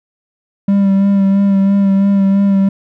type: tone with vibrato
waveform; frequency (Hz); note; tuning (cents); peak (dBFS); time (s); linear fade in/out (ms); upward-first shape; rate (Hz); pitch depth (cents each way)
triangle; 197; G3; +9; -6; 0.68-2.69; 5; sine; 3; 24
effects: none